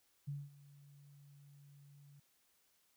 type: tone with ADSR envelope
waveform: sine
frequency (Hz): 142.6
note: C#3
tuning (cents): +49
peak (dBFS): -38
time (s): 0.27-2.2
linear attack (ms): 16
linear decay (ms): 210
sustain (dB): -20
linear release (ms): 6
effects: white hiss -75 dBFS RMS until 2.96 s